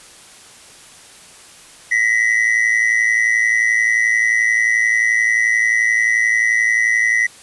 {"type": "ring-modulated tone", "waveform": "triangle", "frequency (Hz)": 1960, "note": "B6", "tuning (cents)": -14, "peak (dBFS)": -8, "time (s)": [1.91, 7.27], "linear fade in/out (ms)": 10, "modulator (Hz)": 55.7, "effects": ["white hiss -42 dBFS RMS until 7.42 s", "resampled to 24000 Hz"]}